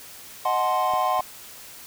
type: chord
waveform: triangle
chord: D# diminished seventh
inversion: none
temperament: equal with one note detuned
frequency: 622.3 / 740 / 859.4 / 1046.5 Hz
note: D#5 / F#5 / A5 / C6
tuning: 0 / 0 / -41 / 0 cents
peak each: -27 / -22 / -28 / -22 dBFS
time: 0.45-1.21 s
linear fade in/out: 5 ms
type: clicks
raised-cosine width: 2 ms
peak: -28 dBFS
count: 2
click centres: 0.937 / 1.194 s
effects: white hiss -43 dBFS RMS until 1.86 s